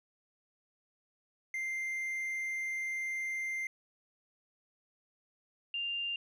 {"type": "tone pair in turn", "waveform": ["triangle", "sine"], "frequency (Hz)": [2093, 2794], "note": ["C7", "F7"], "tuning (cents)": [0, 0], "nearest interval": "perfect fourth", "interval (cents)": 500, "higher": "second", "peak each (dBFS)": [-32, -33], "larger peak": "first", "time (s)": [[1.54, 3.67], [5.74, 6.16]], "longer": "first", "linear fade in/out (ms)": 2, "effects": []}